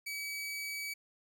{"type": "tone", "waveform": "sawtooth", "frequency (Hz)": 2282, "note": "C#7", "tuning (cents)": 50, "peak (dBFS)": -34, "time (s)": [0.06, 0.94], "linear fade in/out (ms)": 10, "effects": []}